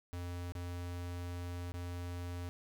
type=tone with dropouts; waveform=square; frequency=88 Hz; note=F2; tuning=14 cents sharp; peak=-40 dBFS; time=0.13-2.49 s; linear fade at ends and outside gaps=0 ms; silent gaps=0.521-0.552 / 1.72-1.74 s; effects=none